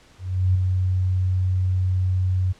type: tone with ADSR envelope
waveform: sine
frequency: 92.5 Hz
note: F#2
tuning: in tune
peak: -14 dBFS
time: 0.18-2.53 s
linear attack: 370 ms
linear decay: 6 ms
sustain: -4 dB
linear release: 17 ms
effects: pink hiss -53 dBFS RMS until 2.59 s + low-pass 7000 Hz 12 dB/octave